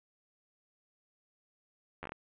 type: slowing click train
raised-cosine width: 0.5 ms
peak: -26 dBFS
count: 6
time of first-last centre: 2.03-2.12 s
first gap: 11 ms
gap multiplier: 1.25
effects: resampled to 8000 Hz + 9-bit

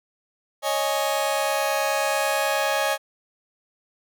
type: chord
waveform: sawtooth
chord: C# suspended second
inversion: none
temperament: just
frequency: 554.4 / 623.7 / 831.5 Hz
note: C#5 / D#5 / G#5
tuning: 0 / +4 / +2 cents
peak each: -22 dBFS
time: 0.62-2.98 s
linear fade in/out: 50 ms
effects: none

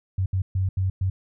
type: tone bursts at uneven times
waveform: sine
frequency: 94.5 Hz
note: F#2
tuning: 37 cents sharp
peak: -20 dBFS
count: 5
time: 0.18-0.26 / 0.33-0.42 / 0.55-0.69 / 0.77-0.9 / 1.01-1.1 s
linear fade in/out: 5 ms
effects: none

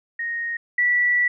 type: tone pair in turn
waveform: sine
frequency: 1864.7 / 1955.1 Hz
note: A#6 / B6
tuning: 0 / -18 cents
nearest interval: minor second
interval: 82 cents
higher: second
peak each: -24 / -16 dBFS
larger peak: second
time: 0.19-0.57 / 0.78-1.28 s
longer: second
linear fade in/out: 5 ms
effects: none

